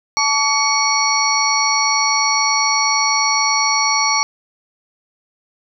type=tone cluster; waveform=sine; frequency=874 / 1143 / 2228 / 4412 / 5670 Hz; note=A5 / D6 / C#7 / C#8 / F8; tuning=-12 / -47 / +8 / -9 / +25 cents; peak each=-20 dBFS; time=0.17-4.23 s; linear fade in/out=0 ms; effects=none